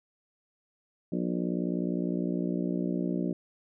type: harmonic tone with a mistuned harmonic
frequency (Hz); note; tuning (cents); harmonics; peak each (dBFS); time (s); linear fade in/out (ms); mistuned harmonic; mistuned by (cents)
59.8; A#1; +45; 3 / 4 / 5 / 6 / 7 / 8 / 9 / 10; -31 / -34 / -33 / -36 / -47 / -46 / -45 / -43; 1.12-3.33; 5; 7; +54
effects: none